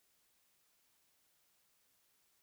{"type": "silence", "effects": ["white hiss -75 dBFS RMS until 2.42 s"]}